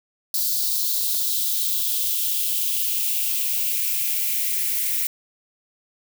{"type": "noise with high-pass filter sweep", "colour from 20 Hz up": "violet", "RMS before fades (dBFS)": -23, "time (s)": [0.34, 5.07], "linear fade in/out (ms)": 2, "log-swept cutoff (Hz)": [4400, 2000], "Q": 3.5, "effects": []}